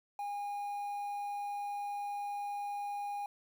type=tone with quantisation; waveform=triangle; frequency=815 Hz; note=G#5; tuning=33 cents flat; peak=-34 dBFS; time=0.19-3.26 s; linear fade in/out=2 ms; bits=10; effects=none